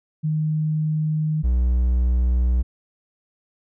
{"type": "tone pair in turn", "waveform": ["sine", "triangle"], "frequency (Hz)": [154.8, 61.43], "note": ["D#3", "B1"], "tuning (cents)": [-9, -9], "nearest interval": "octave + major third", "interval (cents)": 1600, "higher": "first", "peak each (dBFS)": [-19, -14], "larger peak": "second", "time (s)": [[0.23, 1.43], [1.43, 2.63]], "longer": "neither", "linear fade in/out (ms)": 20, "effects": []}